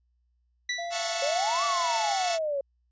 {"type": "tone with exponential decay", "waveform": "25% pulse", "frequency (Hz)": 1966, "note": "B6", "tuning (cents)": -8, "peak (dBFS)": -22, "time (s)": [0.69, 1.15], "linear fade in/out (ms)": 5, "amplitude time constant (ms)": 100}
{"type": "tone with vibrato", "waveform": "triangle", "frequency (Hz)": 683, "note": "F5", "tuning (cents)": -39, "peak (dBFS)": -30, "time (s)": [0.78, 2.15], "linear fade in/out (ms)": 10, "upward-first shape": "sine", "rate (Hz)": 2.4, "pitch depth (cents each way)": 14}
{"type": "chord", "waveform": "5% pulse", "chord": "F# minor seventh", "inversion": "third", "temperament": "equal with one note detuned", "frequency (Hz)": [659.3, 729, 880, 1108.7], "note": ["E5", "F#5", "A5", "C#6"], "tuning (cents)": [0, -26, 0, 0], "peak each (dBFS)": -23, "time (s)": [0.9, 2.39], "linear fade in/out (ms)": 50}
{"type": "exponential two-way sweep", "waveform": "sine", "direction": "up then down", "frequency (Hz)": [542, 1174, 542], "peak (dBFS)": -26, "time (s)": [1.22, 2.61], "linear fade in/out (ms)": 5, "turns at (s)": 1.64}
{"effects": ["added 60 Hz sine -67 dBFS peak until 2.91 s", "resampled to 16000 Hz"]}